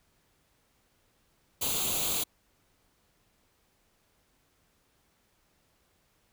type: noise with comb filter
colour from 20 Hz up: white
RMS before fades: -30 dBFS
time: 1.61-2.24 s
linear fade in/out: 10 ms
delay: 0.28 ms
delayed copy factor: +0.75
effects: pink hiss -70 dBFS RMS until 6.32 s